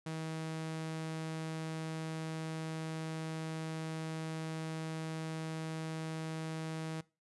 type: tone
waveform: sawtooth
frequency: 159.7 Hz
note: D#3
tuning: 45 cents sharp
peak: -34 dBFS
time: 0.06-7.01 s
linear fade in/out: 5 ms
effects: noise-tail reverb RT60 0.3 s tail -21 dB re dry + resampled to 24000 Hz